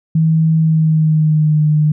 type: tone with pitch glide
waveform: sine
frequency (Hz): 160.3 to 152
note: E3 to D#3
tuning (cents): -48 to -40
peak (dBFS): -9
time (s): 0.15-1.92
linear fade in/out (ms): 5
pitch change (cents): -92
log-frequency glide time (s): 0.58-1.64
effects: none